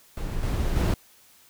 brown noise with level steps, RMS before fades -30 / -25 / -21 dBFS, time 0.17-0.94 s, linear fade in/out 2 ms, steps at 0.43 / 0.76 s, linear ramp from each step 2 ms, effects white hiss -56 dBFS RMS until 1.49 s

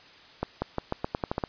accelerating click train, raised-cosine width 1 ms, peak -13 dBFS, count 10, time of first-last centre 0.43-1.438 s, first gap 190 ms, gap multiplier 0.86, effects white hiss -52 dBFS RMS until 1.48 s + resampled to 11025 Hz

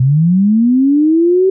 sine linear sweep, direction up, 123.4 to 385.8 Hz, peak -7 dBFS, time 0-1.5 s, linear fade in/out 5 ms, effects none

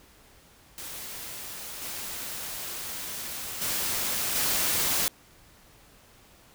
white noise with level steps, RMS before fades -39 / -36 / -29 / -26 dBFS, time 0.78-5.08 s, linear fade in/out 0 ms, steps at 1.81 / 3.61 / 4.35 s, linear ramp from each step 10 ms, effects pink hiss -56 dBFS RMS until 6.54 s

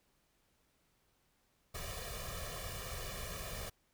pink noise with comb filter, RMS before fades -43 dBFS, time 1.74-3.7 s, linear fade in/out 10 ms, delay 1.7 ms, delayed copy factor +1, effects pink hiss -75 dBFS RMS until 3.93 s

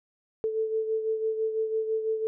sine beating tone pair, 440 / 446 Hz, A4 / A4, 0 / +23 cents, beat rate 6 Hz, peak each -26 / -34 dBFS, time 0.44-2.27 s, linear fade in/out 0 ms, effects none

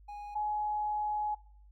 triangle / sine tone pair in turn, 826 / 841.9 Hz, G#5 / G#5, -10 / +23 cents, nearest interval unison, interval 33 cents, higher second, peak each -39 / -30 dBFS, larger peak second, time 0.08-0.35 / 0.35-1.35 s, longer second, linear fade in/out 10 ms, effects noise-tail reverb RT60 0.6 s tail -21 dB re dry + added 50 Hz sine -54 dBFS peak until 1.71 s

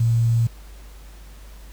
sine tone with quantisation, 115.8 Hz, A#2, 11 cents flat, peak -15 dBFS, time 0-0.47 s, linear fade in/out 5 ms, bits 7, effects added 50 Hz sine -39 dBFS peak until 1.72 s + pink hiss -50 dBFS RMS until 1.72 s

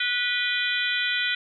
harmonic tone with a mistuned harmonic, 490 Hz, B4, 14 cents flat, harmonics 3 / 4 / 5 / 6 / 7 / 8, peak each -28 / -29 / -30 / -31 / -31 / -32 dBFS, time 0-1.35 s, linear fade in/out 5 ms, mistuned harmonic 6, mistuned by +100 cents, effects none

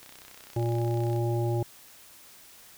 click train, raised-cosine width 0.2 ms, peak -30 dBFS, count 37, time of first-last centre 0.03-1.162 s, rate 31.8 Hz
harmonic tone, 117.3 Hz, A#2, 11 cents sharp, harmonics 1 / 3 / 5 / 7, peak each -26 / -30 / -37 / -37 dBFS, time 0.56-1.63 s, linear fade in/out 5 ms
effects white hiss -52 dBFS RMS until 2.77 s

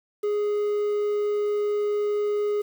triangle tone with quantisation, 415.3 Hz, G#4, in tune, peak -20 dBFS, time 0.23-2.62 s, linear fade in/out 10 ms, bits 8, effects none

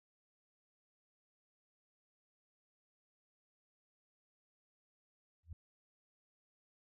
sine tone with exponential growth, 82.1 Hz, E2, 6 cents flat, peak -40 dBFS, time 5.43-5.53 s, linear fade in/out 5 ms, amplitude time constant 20 ms, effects none

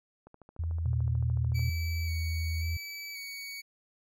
click train, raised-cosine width 1 ms, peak -37 dBFS, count 19, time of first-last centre 0.27-1.594 s, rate 13.6 Hz
sine tone with pitch glide, 82.41 to 81.7 Hz, E2 to E2, 0 to -15 cents, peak -29 dBFS, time 0.59-2.77 s, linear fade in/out 5 ms, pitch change -15 cents, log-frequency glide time 1.06-2.56 s
sine tone, 119.9 Hz, A#2, 49 cents sharp, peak -28 dBFS, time 0.85-1.7 s, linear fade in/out 10 ms
25% pulse tone with vibrato, 2271 Hz, C#7, 41 cents sharp, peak -35 dBFS, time 1.54-3.62 s, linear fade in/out 20 ms, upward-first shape square, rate 0.93 Hz, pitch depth 20 cents each way
effects none

